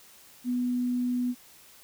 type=tone; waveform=sine; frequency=246.9 Hz; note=B3; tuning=in tune; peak=-25 dBFS; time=0.44-1.35 s; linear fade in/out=50 ms; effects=white hiss -54 dBFS RMS until 1.83 s